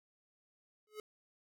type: tone with exponential growth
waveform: square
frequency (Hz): 426.1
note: G#4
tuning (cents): +44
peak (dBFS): -40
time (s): 0.87-1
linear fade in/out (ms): 2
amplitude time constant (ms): 27
effects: none